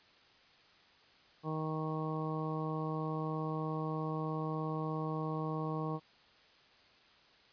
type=harmonic tone; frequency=156.8 Hz; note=D#3; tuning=14 cents sharp; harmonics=1 / 2 / 3 / 4 / 5 / 6 / 7; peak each=-37 / -41 / -42 / -47 / -46 / -48 / -43 dBFS; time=1.43-6 s; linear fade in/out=50 ms; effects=white hiss -63 dBFS RMS until 7.52 s + resampled to 11025 Hz